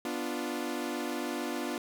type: chord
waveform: sawtooth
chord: B diminished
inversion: none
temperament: equal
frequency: 246.9 / 293.7 / 349.2 Hz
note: B3 / D4 / F4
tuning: 0 / 0 / 0 cents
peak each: -33 dBFS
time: 0.05-1.78 s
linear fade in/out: 2 ms
effects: none